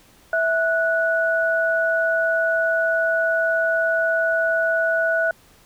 sine tone pair together, 656 / 1472.7 Hz, E5 / F#6, -9 / -9 cents, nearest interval octave + major second, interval 1400 cents, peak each -20 dBFS, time 0.33-5.31 s, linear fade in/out 2 ms, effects pink hiss -53 dBFS RMS until 5.65 s

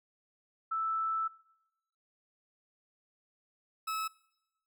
sine / 40% pulse tone pair in turn, 1318.5 / 1297.3 Hz, E6 / E6, 0 / -28 cents, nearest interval unison, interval 28 cents, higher first, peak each -30 / -32 dBFS, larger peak first, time 0.71-1.28 / 3.87-4.08 s, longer first, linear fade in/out 10 ms, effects noise-tail reverb RT60 0.9 s tail -22 dB re dry

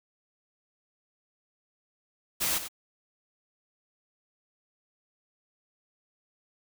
white noise with echo, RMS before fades -28 dBFS, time 2.4-2.59 s, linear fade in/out 20 ms, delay 96 ms, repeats 1, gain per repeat -10 dB, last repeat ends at 2.686 s, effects none

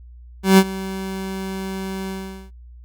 30% pulse tone with ADSR envelope, 191.4 Hz, G3, 41 cents flat, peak -4 dBFS, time 0.43-2.51 s, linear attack 150 ms, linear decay 54 ms, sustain -19 dB, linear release 430 ms, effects added 60 Hz sine -39 dBFS peak until 2.84 s

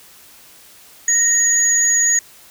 sine tone pair together, 1864.7 / 6742 Hz, A#6 / G#8, 0 / +25 cents, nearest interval octave + minor seventh, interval 2225 cents, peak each -19 / -12 dBFS, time 1.08-2.19 s, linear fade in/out 2 ms, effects tanh soft clip ceiling -6 dBFS + white hiss -45 dBFS RMS until 2.5 s

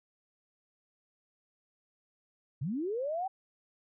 sine linear sweep, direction up, 116.2 to 784 Hz, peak -31 dBFS, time 2.61-3.28 s, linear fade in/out 10 ms, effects none

